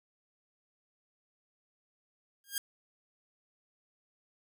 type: tone with exponential growth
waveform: 5% pulse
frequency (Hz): 1617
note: G#6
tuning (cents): -47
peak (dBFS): -17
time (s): 2.44-2.58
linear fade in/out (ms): 1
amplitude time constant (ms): 29
effects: none